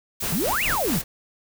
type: noise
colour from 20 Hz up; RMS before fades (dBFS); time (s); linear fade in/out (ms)
blue; -29; 0.2-1.02; 10
type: noise with tremolo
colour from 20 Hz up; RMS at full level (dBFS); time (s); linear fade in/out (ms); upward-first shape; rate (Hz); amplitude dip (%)
pink; -29; 0.22-1.04; 5; sine; 4.6; 75
type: exponential two-way sweep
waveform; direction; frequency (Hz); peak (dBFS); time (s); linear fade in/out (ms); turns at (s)
sine; up then down; 139.1 to 2960 to 139.1; -22; 0.32-0.99; 5; 0.64
effects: none